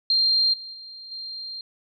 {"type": "tone with level steps", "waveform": "sine", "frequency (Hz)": 4186, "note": "C8", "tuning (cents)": 0, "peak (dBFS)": [-17, -35, -38, -32], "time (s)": [0.1, 1.61], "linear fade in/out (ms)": 2, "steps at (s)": [0.53, 0.73, 1.11], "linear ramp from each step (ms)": 10, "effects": []}